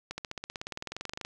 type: accelerating click train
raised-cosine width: 0.2 ms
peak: -19 dBFS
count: 23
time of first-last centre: 0.11-1.249 s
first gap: 70 ms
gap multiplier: 0.97
effects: none